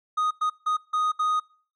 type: tone bursts at uneven times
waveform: triangle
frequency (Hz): 1244.5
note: D#6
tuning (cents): 0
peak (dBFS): -19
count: 5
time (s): 0.17-0.31 / 0.41-0.5 / 0.66-0.77 / 0.93-1.12 / 1.19-1.4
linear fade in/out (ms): 10
effects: noise-tail reverb RT60 0.5 s tail -26 dB re dry + MP3 48 kbps